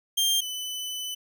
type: tone pair in turn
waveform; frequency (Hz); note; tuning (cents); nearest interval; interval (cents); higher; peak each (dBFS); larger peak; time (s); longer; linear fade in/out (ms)
sawtooth; 3185 / 3004; G7 / F#7; +27 / +26; minor second; 101; first; -18 / -28; first; 0.17-0.41 / 0.41-1.15; second; 10
effects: none